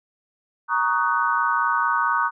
sine chord, D# minor seventh, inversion second, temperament just, 933.4 / 1120.1 / 1244.5 / 1493.4 Hz, A#5 / C#6 / D#6 / F#6, +2 / +18 / 0 / +16 cents, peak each -24 dBFS, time 0.68-2.31 s, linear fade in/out 50 ms, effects none

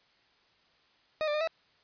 40% pulse tone with pitch steps, 621 / 593 / 608 / 651 Hz, D#5 / D5 / D#5 / E5, -3 / +17 / -40 / -22 cents, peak -27 dBFS, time 1.21-1.474 s, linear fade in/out 0 ms, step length 66 ms, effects white hiss -66 dBFS RMS until 1.83 s + resampled to 11025 Hz

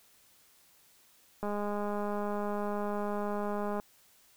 click train, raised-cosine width 1 ms, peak -22 dBFS, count 489, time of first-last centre 1.43-3.799 s, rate 206 Hz, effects white hiss -63 dBFS RMS until 4.36 s

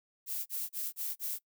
violet noise bursts, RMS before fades -36 dBFS, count 5, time 0.26-1.392 s, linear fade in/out 50 ms, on 200 ms, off 33 ms, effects noise-tail reverb RT60 0.1 s tail -23 dB re dry

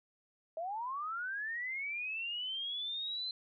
sine linear sweep, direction up, 626 to 4101 Hz, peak -36 dBFS, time 0.57-3.31 s, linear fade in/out 2 ms, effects none

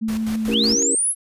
sine tone with vibrato, 220 Hz, A3, in tune, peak -20 dBFS, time 0.01-0.76 s, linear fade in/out 20 ms, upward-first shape sine, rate 6.2 Hz, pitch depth 14 cents each way
pink noise with tremolo, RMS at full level -34 dBFS, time 0.08-0.83 s, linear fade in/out 5 ms, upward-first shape square, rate 5.4 Hz, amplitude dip 70%
sine chord, C# diminished seventh, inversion none, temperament equal with one note detuned, 277.2 / 329.6 / 392 / 471.3 Hz, C#4 / E4 / G4 / Bb4, 0 / 0 / 0 / +19 cents, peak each -26 / -30 / -29 / -26 dBFS, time 0.48-0.95 s, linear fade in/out 2 ms
sine linear sweep, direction up, 2386 to 11175 Hz, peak -17 dBFS, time 0.51-1.15 s, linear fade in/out 50 ms
effects resampled to 32000 Hz

